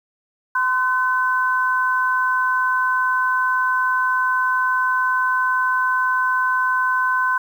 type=tone pair together; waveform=sine; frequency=1027 / 1515.4 Hz; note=C6 / F#6; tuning=-33 / +41 cents; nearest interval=perfect fifth; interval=674 cents; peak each=-19 dBFS; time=0.55-7.38 s; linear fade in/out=5 ms; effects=8-bit